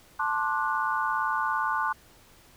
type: chord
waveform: sine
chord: D dominant seventh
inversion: second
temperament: just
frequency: 881 / 1057.2 / 1174.7 / 1468.3 Hz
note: A5 / C6 / D6 / F#6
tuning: +2 / +18 / 0 / -14 cents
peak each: -30 / -30 / -31 / -30 dBFS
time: 0.19-1.93 s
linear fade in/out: 10 ms
effects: pink hiss -56 dBFS RMS until 2.56 s